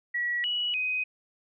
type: tone with pitch steps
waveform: sine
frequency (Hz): 1928 / 2931 / 2509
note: B6 / F#7 / D#7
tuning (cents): -42 / -17 / +14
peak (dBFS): -26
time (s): 0.14-1.04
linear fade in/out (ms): 10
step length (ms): 300
effects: none